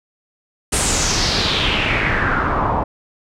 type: noise with low-pass filter sweep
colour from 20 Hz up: pink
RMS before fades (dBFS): -18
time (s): 0.72-2.84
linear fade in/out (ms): 10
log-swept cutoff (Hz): 9300 to 850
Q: 4
effects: none